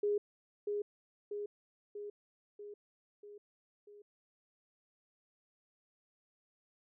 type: tone with echo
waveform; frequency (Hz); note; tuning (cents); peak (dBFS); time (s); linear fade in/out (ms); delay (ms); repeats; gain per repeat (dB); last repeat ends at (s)
sine; 412.5; G#4; -12; -29; 0.03-0.18; 5; 640; 6; -4; 4.02
effects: none